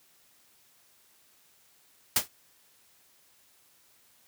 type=noise with exponential decay; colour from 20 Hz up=white; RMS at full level=-18 dBFS; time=2.16-2.28 s; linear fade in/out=5 ms; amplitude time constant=25 ms; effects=white hiss -63 dBFS RMS until 4.27 s + high-pass 60 Hz 12 dB/octave